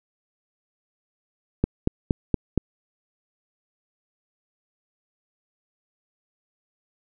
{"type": "click train", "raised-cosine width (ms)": 3, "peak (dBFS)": -6, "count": 5, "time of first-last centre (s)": [1.64, 2.577], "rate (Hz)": 4.27, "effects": []}